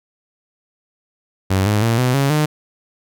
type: tone with pitch steps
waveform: sawtooth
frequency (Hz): 95.6 / 104.86 / 115.01 / 126.14 / 138.36 / 151.76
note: G2 / G#2 / A#2 / B2 / C#3 / D#3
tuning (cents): -43 / +17 / -23 / +37 / -3 / -43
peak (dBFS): -10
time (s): 1.5-2.46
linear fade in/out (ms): 10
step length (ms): 160
effects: none